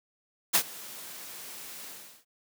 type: noise with ADSR envelope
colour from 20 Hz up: white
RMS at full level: -21 dBFS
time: 0.53-2.25 s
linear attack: 22 ms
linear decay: 74 ms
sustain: -22 dB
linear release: 380 ms
effects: high-pass 150 Hz 12 dB/octave